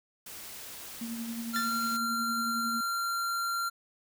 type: noise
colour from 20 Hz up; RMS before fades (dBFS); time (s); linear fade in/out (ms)
white; -44; 0.26-1.97; 5
type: tone with tremolo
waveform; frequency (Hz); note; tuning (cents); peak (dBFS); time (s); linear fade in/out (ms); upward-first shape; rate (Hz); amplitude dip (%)
sine; 231; A#3; -16; -33; 1.01-2.81; 5; sine; 11; 40
type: tone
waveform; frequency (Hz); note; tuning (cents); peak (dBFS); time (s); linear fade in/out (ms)
square; 1378; F6; -24; -30; 1.53-3.7; 20
type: tone with exponential decay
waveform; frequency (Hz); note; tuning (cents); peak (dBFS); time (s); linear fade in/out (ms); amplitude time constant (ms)
sawtooth; 1771; A6; +11; -27; 1.56-1.79; 0; 48
effects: none